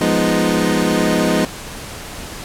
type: chord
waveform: 25% pulse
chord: F half-diminished seventh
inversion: none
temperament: equal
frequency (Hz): 174.61 / 207.7 / 246.9 / 311.1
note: F3 / Ab3 / Cb4 / Eb4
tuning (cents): 0 / 0 / 0 / 0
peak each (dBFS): -16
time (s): 0.01-1.45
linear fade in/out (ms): 2
effects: pink hiss -31 dBFS RMS until 2.44 s + low-pass 12000 Hz 12 dB/octave